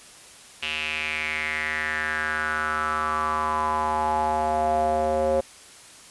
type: tone with band-pass filter sweep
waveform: square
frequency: 77.4 Hz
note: D#2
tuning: 9 cents flat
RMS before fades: -25 dBFS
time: 0.62-5.41 s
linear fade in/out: 10 ms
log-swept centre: 2800 to 560 Hz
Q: 5.9
effects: white hiss -47 dBFS RMS until 6.1 s + resampled to 24000 Hz